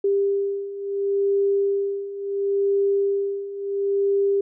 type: beating tone pair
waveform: sine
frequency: 397.4 / 398.12 Hz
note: G4 / G4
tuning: +24 / +27 cents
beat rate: 0.72 Hz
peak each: -25 / -21 dBFS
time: 0.04-4.41 s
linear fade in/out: 5 ms
effects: none